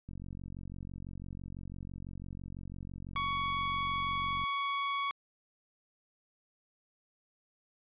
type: click train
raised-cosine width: 5 ms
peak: -32 dBFS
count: 201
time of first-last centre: 0.09-4.438 s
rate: 46 Hz
type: tone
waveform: sawtooth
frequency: 1119 Hz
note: C#6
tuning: 16 cents sharp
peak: -27 dBFS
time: 3.16-5.11 s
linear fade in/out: 0 ms
effects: resampled to 8000 Hz